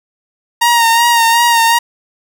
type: tone with vibrato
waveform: sawtooth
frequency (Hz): 932.3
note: A#5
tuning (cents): 0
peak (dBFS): -4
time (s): 0.61-1.79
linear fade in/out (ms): 10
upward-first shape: sine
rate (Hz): 2.7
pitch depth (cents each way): 36
effects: none